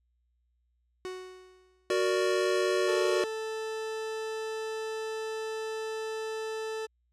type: tone with exponential decay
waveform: 45% pulse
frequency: 370 Hz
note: F#4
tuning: in tune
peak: -34 dBFS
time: 1.05-1.97 s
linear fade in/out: 0 ms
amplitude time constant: 200 ms
type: chord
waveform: square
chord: Gb augmented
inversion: none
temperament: equal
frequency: 370 / 466.2 / 587.3 Hz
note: Gb4 / Bb4 / D5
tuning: 0 / 0 / 0 cents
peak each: -28 / -32 / -32 dBFS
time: 1.9-3.24 s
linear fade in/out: 2 ms
type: tone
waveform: 40% pulse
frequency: 440 Hz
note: A4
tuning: in tune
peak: -32 dBFS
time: 2.87-6.87 s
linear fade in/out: 20 ms
effects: added 60 Hz sine -70 dBFS peak until 7.12 s + low-pass 8000 Hz 12 dB/octave